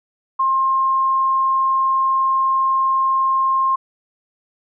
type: tone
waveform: sine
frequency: 1063 Hz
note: C6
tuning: 27 cents sharp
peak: -14 dBFS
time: 0.39-3.76 s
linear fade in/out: 10 ms
effects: none